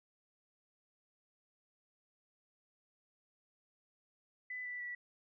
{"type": "tone with pitch steps", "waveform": "sine", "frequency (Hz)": [2000, 1974.7, 1949.8], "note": ["B6", "B6", "B6"], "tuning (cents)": [21, -1, -23], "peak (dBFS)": -40, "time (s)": [4.5, 4.95], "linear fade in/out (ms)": 5, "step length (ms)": 150, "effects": []}